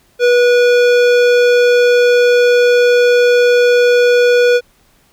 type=tone with hard clipping; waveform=sine; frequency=486.8 Hz; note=B4; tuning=25 cents flat; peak=-9 dBFS; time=0.19-4.61 s; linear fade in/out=50 ms; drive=16 dB; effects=pink hiss -53 dBFS RMS until 5.12 s